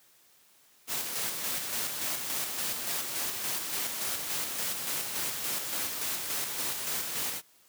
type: noise with tremolo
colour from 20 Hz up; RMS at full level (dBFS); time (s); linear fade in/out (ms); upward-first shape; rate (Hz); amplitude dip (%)
white; -32; 0.87-7.42; 50; square; 3.5; 35
effects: white hiss -62 dBFS RMS until 7.68 s + high-pass 100 Hz 12 dB/octave